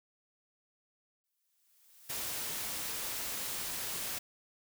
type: noise with exponential growth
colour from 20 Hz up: blue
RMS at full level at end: -47 dBFS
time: 1.24-2.3 s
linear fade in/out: 0 ms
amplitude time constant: 230 ms
type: noise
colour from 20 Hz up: white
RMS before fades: -38 dBFS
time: 2.09-4.19 s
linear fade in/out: 10 ms
effects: none